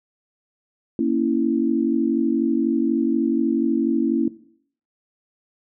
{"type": "chord", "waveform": "sine", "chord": "A# diminished", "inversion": "none", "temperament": "equal", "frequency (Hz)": [233.1, 277.2, 329.6], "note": ["A#3", "C#4", "E4"], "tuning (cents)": [0, 0, 0], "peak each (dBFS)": -22, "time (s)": [0.99, 4.28], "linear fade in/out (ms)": 2, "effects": ["noise-tail reverb RT60 0.6 s tail -17 dB re dry"]}